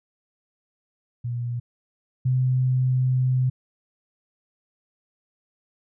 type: tone pair in turn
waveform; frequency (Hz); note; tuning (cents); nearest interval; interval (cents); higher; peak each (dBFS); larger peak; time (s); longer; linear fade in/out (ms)
sine; 120.3 / 128.25; B2 / C3; -45 / -34; minor second; 111; second; -25 / -18; second; 1.24-1.6 / 2.25-3.5; second; 10
effects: none